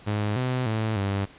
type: tone with pitch steps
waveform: sawtooth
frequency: 104.7 / 127.3 / 110 / 98.9 Hz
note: G#2 / C3 / A2 / G2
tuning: +15 / -47 / 0 / +16 cents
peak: -20 dBFS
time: 0.06-1.26 s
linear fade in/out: 20 ms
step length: 300 ms
effects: pink hiss -50 dBFS RMS until 1.38 s + resampled to 8000 Hz